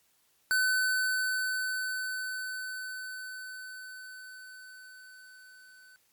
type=tone with level ramp; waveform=square; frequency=1513 Hz; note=F#6; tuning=38 cents sharp; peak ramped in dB=-24 to -54 dBFS; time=0.51-5.96 s; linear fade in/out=0 ms; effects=white hiss -69 dBFS RMS until 6.12 s + MP3 96 kbps